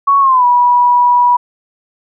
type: tone with pitch glide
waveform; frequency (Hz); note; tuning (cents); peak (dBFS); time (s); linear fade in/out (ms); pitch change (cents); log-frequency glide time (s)
sine; 1113 to 974.5; C#6 to B5; +7 to -23; -6; 0.07-1.37; 10; -230; 0.2-0.45
effects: none